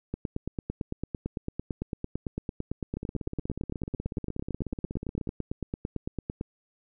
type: two click trains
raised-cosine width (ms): 3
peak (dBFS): -18 / -21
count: 57 / 39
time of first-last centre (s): 0.14-6.411 / 2.97-5.273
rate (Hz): 8.93 / 16.5
effects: none